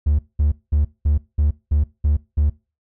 triangle tone bursts, 74 Hz, D2, 14 cents sharp, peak -11 dBFS, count 8, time 0.06-2.5 s, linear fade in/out 10 ms, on 130 ms, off 200 ms, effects noise-tail reverb RT60 0.3 s tail -23 dB re dry + tanh soft clip ceiling -7 dBFS

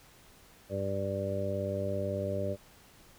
harmonic tone, 98 Hz, G2, in tune, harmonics 1 / 2 / 3 / 4 / 5 / 6, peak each -36 / -39 / -43 / -40 / -39 / -34 dBFS, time 0.69-2.57 s, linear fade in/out 50 ms, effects pink hiss -58 dBFS RMS until 3.18 s

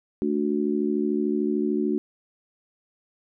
sine chord, D major, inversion second, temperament just, 220.2 / 293.7 / 367.1 Hz, A3 / D4 / F#4, +2 / 0 / -14 cents, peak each -26 dBFS, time 0.22-1.98 s, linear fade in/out 0 ms, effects none

